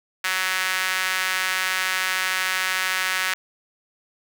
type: tone with high-pass filter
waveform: sawtooth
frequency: 186.6 Hz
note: F#3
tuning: 15 cents sharp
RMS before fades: -24 dBFS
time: 0.24-3.34 s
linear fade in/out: 5 ms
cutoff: 1700 Hz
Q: 1.9
effects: none